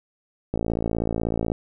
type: click train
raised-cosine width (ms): 2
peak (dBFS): -11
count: 56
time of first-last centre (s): 0.54-1.519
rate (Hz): 56.2
effects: none